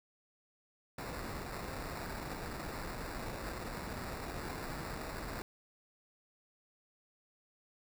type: noise with sample-and-hold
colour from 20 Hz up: pink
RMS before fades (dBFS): -42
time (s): 0.98-5.42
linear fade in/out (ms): 2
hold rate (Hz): 3150
effects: none